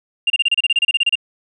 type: tone bursts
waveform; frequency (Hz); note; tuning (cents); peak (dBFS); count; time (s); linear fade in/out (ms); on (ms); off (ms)
sine; 2794; F7; 0; -10; 15; 0.27-1.155; 5; 31; 30
effects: tanh soft clip ceiling -9 dBFS